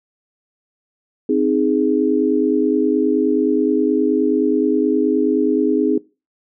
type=chord; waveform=sine; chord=Ab major; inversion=first; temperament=equal; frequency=261.6 / 311.1 / 415.3 Hz; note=C4 / Eb4 / Ab4; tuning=0 / 0 / 0 cents; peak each=-18 dBFS; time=1.29-5.98 s; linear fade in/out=5 ms; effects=noise-tail reverb RT60 0.3 s tail -22 dB re dry